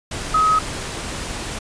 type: tone in noise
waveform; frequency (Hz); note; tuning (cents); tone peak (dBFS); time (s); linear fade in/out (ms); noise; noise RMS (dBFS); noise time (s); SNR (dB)
sine; 1270; D#6; +35; -13; 0.34-0.59; 5; pink; -28; 0.11-1.59; +12
effects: resampled to 22050 Hz